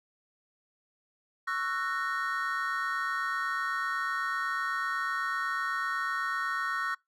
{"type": "chord", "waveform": "triangle", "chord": "F# dominant seventh", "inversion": "second", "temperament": "just", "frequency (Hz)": [1110, 1332, 1480, 1850], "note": ["C#6", "E6", "F#6", "A#6"], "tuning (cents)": [2, 18, 0, -14], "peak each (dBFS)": -33, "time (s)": [1.47, 6.95], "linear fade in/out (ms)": 10, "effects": ["noise-tail reverb RT60 0.2 s tail -26 dB re dry"]}